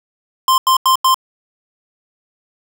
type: tone bursts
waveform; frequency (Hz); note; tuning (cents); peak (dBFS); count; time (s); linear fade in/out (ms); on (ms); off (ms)
square; 1046.5; C6; 0; -10; 4; 0.48-1.144; 2; 100; 88
effects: none